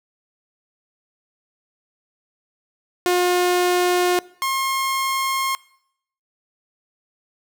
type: tone pair in turn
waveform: sawtooth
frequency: 357.7 / 1071.9 Hz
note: F4 / C6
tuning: +41 / +42 cents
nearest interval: octave + perfect fifth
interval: 1901 cents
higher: second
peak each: -12 / -16 dBFS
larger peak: first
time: 3.06-4.19 / 4.42-5.55 s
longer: neither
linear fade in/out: 0 ms
effects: noise-tail reverb RT60 0.7 s tail -22 dB re dry